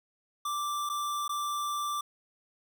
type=tone with dropouts; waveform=square; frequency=1174.7 Hz; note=D6; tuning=in tune; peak=-31 dBFS; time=0.45-2.01 s; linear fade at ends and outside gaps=5 ms; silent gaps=0.892-0.897 / 1.28-1.292 s; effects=none